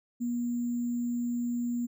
sine tone with sample-and-hold, 240 Hz, B3, 49 cents flat, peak -28 dBFS, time 0.2-1.87 s, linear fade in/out 20 ms, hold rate 7350 Hz, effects none

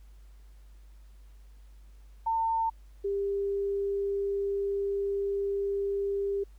sine tone pair in turn, 903 / 398.5 Hz, A5 / G4, +45 / +28 cents, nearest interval octave + major second, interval 1417 cents, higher first, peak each -25 / -27 dBFS, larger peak first, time 2.26-2.7 / 3.04-6.44 s, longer second, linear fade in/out 10 ms, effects added 50 Hz sine -49 dBFS peak until 6.58 s + pink hiss -68 dBFS RMS until 6.58 s

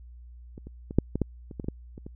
clicks, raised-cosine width 3 ms, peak -28 / -29 / -23 / -6 / -15 / -11 / -27 / -20 / -24 / -16 / -28 / -26 dBFS, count 12, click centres 0.579 / 0.67 / 0.909 / 0.986 / 1.156 / 1.217 / 1.512 / 1.598 / 1.644 / 1.685 / 1.979 / 2.065 s, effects added 60 Hz sine -44 dBFS peak until 2.15 s

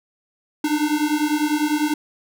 square beating tone pair, 295.7 / 305.7 Hz, D4 / D#4, +12 / -30 cents, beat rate 10 Hz, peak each -22 dBFS, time 0.64-1.94 s, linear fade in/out 5 ms, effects none

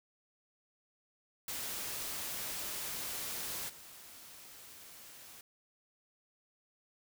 white noise with level steps, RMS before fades -40 / -53 dBFS, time 1.48-5.41 s, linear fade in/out 2 ms, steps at 3.68 s, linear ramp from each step 20 ms, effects none

